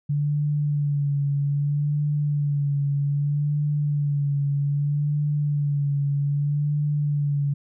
sine tone with vibrato, 144.6 Hz, D3, 27 cents flat, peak -20 dBFS, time 0.09-7.54 s, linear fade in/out 10 ms, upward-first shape sine, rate 0.63 Hz, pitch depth 36 cents each way, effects none

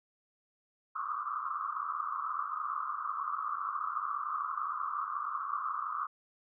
pink band-pass noise, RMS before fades -36 dBFS, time 0.95-6.07 s, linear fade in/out 10 ms, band 1100 to 1300 Hz, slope 96 dB/octave, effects none

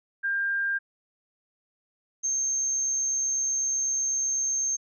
sine tone pair in turn, 1598 / 6366 Hz, G6 / G8, +33 / +26 cents, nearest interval 2 octaves, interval 2393 cents, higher second, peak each -24 dBFS, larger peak neither, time 0.23-0.79 / 2.23-4.77 s, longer second, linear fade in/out 20 ms, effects none

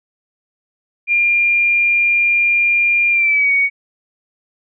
sine tone with pitch glide, 2400 to 2239 Hz, D7 to C#7, +37 to +17 cents, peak -11 dBFS, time 1.07-3.7 s, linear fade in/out 50 ms, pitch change -120 cents, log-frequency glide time 3.11-3.51 s, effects none

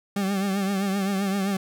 40% pulse tone with vibrato, 196 Hz, G3, in tune, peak -22 dBFS, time 0.16-1.57 s, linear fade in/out 5 ms, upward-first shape triangle, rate 7.7 Hz, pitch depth 73 cents each way, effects none

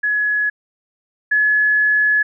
sine tone pair in turn, 1690 / 1702.7 Hz, G#6 / G#6, +30 / +43 cents, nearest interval unison, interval 13 cents, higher second, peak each -15 / -12 dBFS, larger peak second, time 0.03-0.5 / 1.31-2.23 s, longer second, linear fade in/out 10 ms, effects none

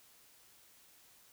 silence, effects white hiss -63 dBFS RMS until 1.32 s

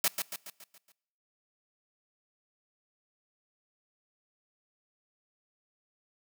white noise with echo, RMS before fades -26 dBFS, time 0.04-0.08 s, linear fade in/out 2 ms, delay 140 ms, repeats 6, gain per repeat -6 dB, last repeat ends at 0.92 s, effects noise-tail reverb RT60 0.8 s tail -23 dB re dry + high-pass 150 Hz 12 dB/octave

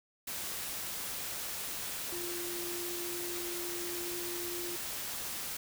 sine tone in noise, 349.2 Hz, F4, in tune, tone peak -40 dBFS, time 2.12-4.76 s, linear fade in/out 5 ms, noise white, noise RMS -39 dBFS, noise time 0.27-5.57 s, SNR -4 dB, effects none

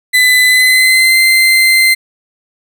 35% pulse tone with pitch glide, 2008 to 2076 Hz, B6 to C7, +28 to -14 cents, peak -4 dBFS, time 0.13-1.95 s, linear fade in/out 20 ms, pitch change +58 cents, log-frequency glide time 0.46-1.17 s, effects none

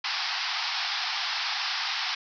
white band-pass noise, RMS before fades -30 dBFS, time 0.04-2.15 s, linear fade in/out 5 ms, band 720 to 5400 Hz, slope 96 dB/octave, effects none

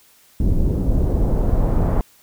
brown noise with low-pass filter sweep, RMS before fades -17 dBFS, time 0.4-2.01 s, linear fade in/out 0 ms, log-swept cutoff 310 to 1000 Hz, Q 1.1, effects white hiss -53 dBFS RMS until 2.22 s

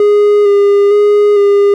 triangle tone with vibrato, 408.8 Hz, G#4, 27 cents flat, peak -3 dBFS, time 0-1.74 s, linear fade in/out 2 ms, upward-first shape square, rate 1.1 Hz, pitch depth 20 cents each way, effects none

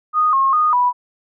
sine tone with pitch steps, 1238 / 1079 / 1233 / 984 Hz, D#6 / C#6 / D#6 / B5, -9 / -47 / -16 / -7 cents, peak -12 dBFS, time 0.13-0.93 s, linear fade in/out 50 ms, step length 200 ms, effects none

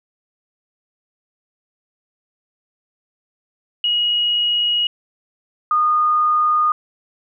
sine tone pair in turn, 2896 / 1226.1 Hz, F#7 / D#6, -38 / -26 cents, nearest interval octave + minor third, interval 1488 cents, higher first, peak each -15 / -13 dBFS, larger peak second, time 3.84-4.87 / 5.71-6.72 s, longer first, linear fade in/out 2 ms, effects none

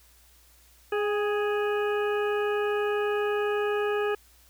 harmonic tone with a mistuned harmonic, 416 Hz, G#4, 3 cents sharp, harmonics 1 / 2 / 3 / 4 / 6 / 7, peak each -25 / -35 / -35 / -35 / -40 / -44 dBFS, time 0.92-4.15 s, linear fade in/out 5 ms, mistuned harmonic 2, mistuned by -34 cents, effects added 60 Hz sine -59 dBFS peak until 4.49 s + white hiss -59 dBFS RMS until 4.49 s

